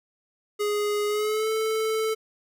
square tone with pitch glide, 415.3 to 439.5 Hz, G#4 to A4, 0 to -2 cents, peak -24 dBFS, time 0.59-2.15 s, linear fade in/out 20 ms, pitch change +98 cents, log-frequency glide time 1.07-1.49 s, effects none

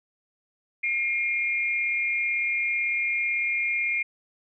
sine tone pair together, 2138 / 2400 Hz, C7 / D7, +37 / +37 cents, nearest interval major second, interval 200 cents, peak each -26 dBFS, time 0.83-4.03 s, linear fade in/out 10 ms, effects none

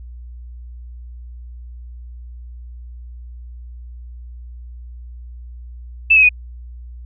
sine tone with pitch steps, 2637 / 2556 / 2478 Hz, E7 / D#7 / D#7, 0 / +46 / -8 cents, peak -7 dBFS, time 6.1-6.292 s, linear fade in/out 10 ms, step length 64 ms, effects added 60 Hz sine -32 dBFS peak until 7.05 s

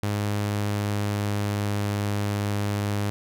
sawtooth tone with pitch glide, 103.2 to 102.37 Hz, G#2 to G#2, -10 to -24 cents, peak -20 dBFS, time 0.03-3.1 s, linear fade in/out 0 ms, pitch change -14 cents, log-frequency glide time 0.39-1.87 s, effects none

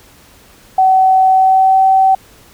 sine tone with pitch glide, 757 to 765.8 Hz, F#5 to G5, +39 to -41 cents, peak -6 dBFS, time 0.78-2.15 s, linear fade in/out 5 ms, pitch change +20 cents, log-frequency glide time 1.28-1.83 s, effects pink hiss -44 dBFS RMS until 2.53 s

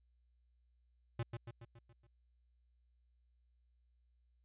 square tone with echo, 116.9 Hz, A#2, 5 cents sharp, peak -36 dBFS, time 1.19-1.23 s, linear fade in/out 5 ms, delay 140 ms, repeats 6, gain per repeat -5 dB, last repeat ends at 2.07 s, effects added 60 Hz sine -70 dBFS peak until 4.44 s + resampled to 8000 Hz

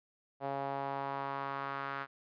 sawtooth tone with band-pass filter sweep, 138.1 Hz, C#3, 6 cents flat, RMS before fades -38 dBFS, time 0.4-2.07 s, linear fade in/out 50 ms, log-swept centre 700 to 1400 Hz, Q 2.5, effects resampled to 11025 Hz

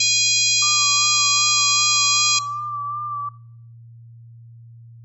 harmonic tone, 819 Hz, G#5, 24 cents flat, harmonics 3 / 4 / 5 / 6 / 7 / 8 / 9, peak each -22 / -25 / -21 / -22 / -25 / -23 / -24 dBFS, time 0-2.39 s, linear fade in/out 5 ms
sine tone with vibrato, 1174.7 Hz, D6, in tune, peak -24 dBFS, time 0.62-3.29 s, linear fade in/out 5 ms, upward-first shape sine, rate 2.6 Hz, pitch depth 32 cents each way
effects noise-tail reverb RT60 0.6 s tail -20 dB re dry + added 116 Hz sine -40 dBFS peak until 5.04 s

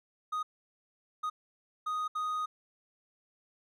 triangle tone bursts at uneven times, 1244.5 Hz, D#6, in tune, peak -29 dBFS, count 4, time 0.32-0.43 / 1.23-1.3 / 1.86-2.08 / 2.15-2.46 s, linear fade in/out 10 ms, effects none

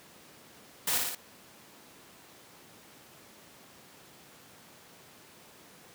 white noise with echo, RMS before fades -29 dBFS, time 0.87-0.98 s, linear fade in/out 5 ms, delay 57 ms, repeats 3, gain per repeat -3 dB, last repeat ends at 1.151 s, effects pink hiss -54 dBFS RMS until 5.94 s + high-pass 150 Hz 12 dB/octave

